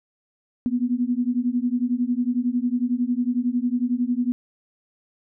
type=beating tone pair; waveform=sine; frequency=239.7 / 250.7 Hz; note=A#3 / B3; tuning=+48 / +26 cents; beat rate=11 Hz; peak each=-23 dBFS; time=0.66-4.32 s; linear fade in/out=0 ms; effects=none